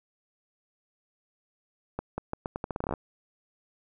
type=accelerating click train; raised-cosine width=1 ms; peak=-17 dBFS; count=15; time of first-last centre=1.99-2.938 s; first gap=190 ms; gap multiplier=0.81; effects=none